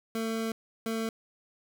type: tone bursts at uneven times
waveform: 25% pulse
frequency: 224.5 Hz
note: A3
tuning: 35 cents sharp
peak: -26 dBFS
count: 2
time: 0.15-0.52 / 0.86-1.09 s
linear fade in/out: 2 ms
effects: none